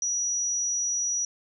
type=tone with amplitude modulation; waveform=sine; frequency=5830 Hz; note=F#8; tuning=26 cents flat; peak=-23 dBFS; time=0.02-1.25 s; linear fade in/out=2 ms; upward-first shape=sine; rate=259 Hz; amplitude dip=35%; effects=none